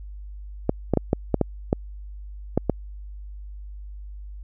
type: clicks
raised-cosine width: 2 ms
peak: -5 dBFS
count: 9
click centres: 0.694 / 0.937 / 0.973 / 1.131 / 1.343 / 1.413 / 1.729 / 2.576 / 2.697 s
effects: added 50 Hz sine -35 dBFS peak until 4.43 s